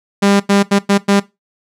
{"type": "tone bursts at uneven times", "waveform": "sawtooth", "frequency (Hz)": 200, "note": "G3", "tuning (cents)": 35, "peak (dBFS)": -5, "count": 5, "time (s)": [[0.22, 0.4], [0.49, 0.63], [0.71, 0.79], [0.89, 0.98], [1.08, 1.2]], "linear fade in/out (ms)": 10, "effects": ["noise-tail reverb RT60 0.2 s tail -18 dB re dry", "low-pass 9000 Hz 12 dB/octave"]}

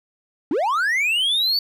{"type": "linear sweep", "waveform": "triangle", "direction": "up", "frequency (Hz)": [250, 4560], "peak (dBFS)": -16, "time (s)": [0.51, 1.59], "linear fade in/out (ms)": 2, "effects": []}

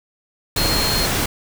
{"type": "tone in noise", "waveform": "sine", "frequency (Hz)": 4240, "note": "C8", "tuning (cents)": 22, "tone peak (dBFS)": -21, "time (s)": [0.57, 1.06], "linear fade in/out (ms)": 5, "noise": "pink", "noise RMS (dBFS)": -20, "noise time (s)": [0.56, 1.26], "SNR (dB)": -4, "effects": []}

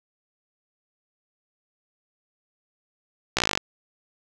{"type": "slowing click train", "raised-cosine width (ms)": 0.2, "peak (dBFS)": -3, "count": 12, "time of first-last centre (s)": [3.37, 3.575], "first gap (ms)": 16, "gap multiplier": 1.03, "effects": []}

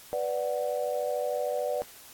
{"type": "chord", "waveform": "sine", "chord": "B minor", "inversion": "none", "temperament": "equal", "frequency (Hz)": [493.9, 587.3, 740], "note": ["B4", "D5", "F#5"], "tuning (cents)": [0, 0, 0], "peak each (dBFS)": [-31, -30, -35], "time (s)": [0.13, 1.82], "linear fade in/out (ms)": 0, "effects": ["white hiss -50 dBFS RMS until 2.13 s", "AAC 64 kbps"]}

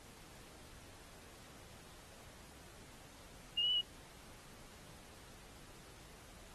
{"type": "tone with pitch steps", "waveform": "sine", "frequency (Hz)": [2839, 2922, 2972, 2902], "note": ["F7", "F#7", "F#7", "F#7"], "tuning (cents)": [28, -22, 7, -34], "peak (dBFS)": -31, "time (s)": [3.57, 3.814], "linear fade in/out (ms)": 10, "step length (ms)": 61, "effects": ["pink hiss -58 dBFS RMS until 6.54 s", "AAC 32 kbps"]}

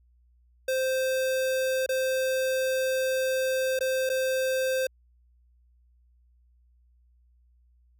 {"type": "tone with dropouts", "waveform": "square", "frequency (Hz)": 522, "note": "C5", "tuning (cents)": -4, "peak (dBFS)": -25, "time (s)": [0.68, 4.87], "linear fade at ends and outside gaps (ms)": 5, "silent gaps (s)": [[1.863, 1.89], [3.791, 3.807], [4.093, 4.098]], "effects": ["added 60 Hz sine -59 dBFS peak until 7.99 s"]}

